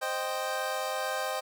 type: chord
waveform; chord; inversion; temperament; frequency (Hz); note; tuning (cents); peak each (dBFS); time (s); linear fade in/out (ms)
25% pulse; C minor; none; equal with one note detuned; 523.3 / 618.7 / 784; C5 / Eb5 / G5; 0 / -10 / 0; -31; 0.01-1.41; 20
effects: none